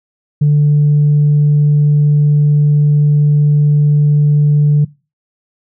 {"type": "tone", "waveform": "sine", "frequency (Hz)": 147.4, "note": "D3", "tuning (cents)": 7, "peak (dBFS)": -5, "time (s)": [0.41, 4.85], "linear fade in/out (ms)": 10, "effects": ["noise-tail reverb RT60 0.3 s tail -22 dB re dry", "tanh soft clip ceiling -4 dBFS"]}